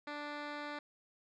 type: tone with low-pass filter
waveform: 10% pulse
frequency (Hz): 293.7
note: D4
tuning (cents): 0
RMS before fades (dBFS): -43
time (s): 0.07-0.79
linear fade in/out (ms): 5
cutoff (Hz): 3200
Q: 1.7
effects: none